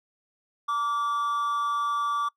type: tone with amplitude modulation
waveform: triangle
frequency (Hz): 1159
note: D6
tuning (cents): -23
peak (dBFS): -20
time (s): 0.68-2.29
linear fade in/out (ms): 10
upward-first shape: sine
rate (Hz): 248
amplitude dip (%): 50
effects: noise-tail reverb RT60 0.1 s tail -23 dB re dry